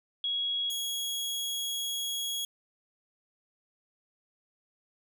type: tone pair in turn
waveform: sine / sawtooth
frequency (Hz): 3322 / 3322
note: G#7 / G#7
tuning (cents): 0 / 0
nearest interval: unison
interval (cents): 0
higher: neither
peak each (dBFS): -28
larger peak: neither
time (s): 0.24-0.7 / 0.7-2.45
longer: second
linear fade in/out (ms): 2
effects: none